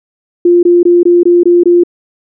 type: tone bursts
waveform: sine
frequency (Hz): 349.2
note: F4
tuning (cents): 0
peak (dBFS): -3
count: 7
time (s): 0.45-1.836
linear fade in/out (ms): 5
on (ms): 180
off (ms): 21
effects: none